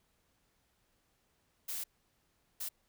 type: noise bursts at uneven times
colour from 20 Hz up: blue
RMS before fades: -39 dBFS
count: 2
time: 1.68-1.84 / 2.6-2.69 s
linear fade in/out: 10 ms
effects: pink hiss -75 dBFS RMS until 2.88 s